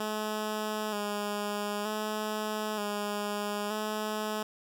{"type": "tone with vibrato", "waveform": "10% pulse", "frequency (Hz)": 210.2, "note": "G#3", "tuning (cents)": 21, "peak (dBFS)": -23, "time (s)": [0, 4.43], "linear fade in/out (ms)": 5, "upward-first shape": "square", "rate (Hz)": 0.54, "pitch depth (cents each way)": 32, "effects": []}